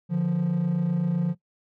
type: tone pair together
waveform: triangle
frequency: 146.99 / 174.8 Hz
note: D3 / F3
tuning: +2 / +2 cents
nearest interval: minor third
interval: 300 cents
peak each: -24 / -20 dBFS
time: 0.09-1.35 s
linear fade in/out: 50 ms
effects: noise-tail reverb RT60 0.1 s tail -19 dB re dry + tanh soft clip ceiling -16 dBFS